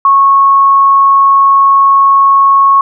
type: tone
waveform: sine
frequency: 1100 Hz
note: C#6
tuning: 14 cents flat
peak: -3 dBFS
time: 0.05-2.81 s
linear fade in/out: 2 ms
effects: none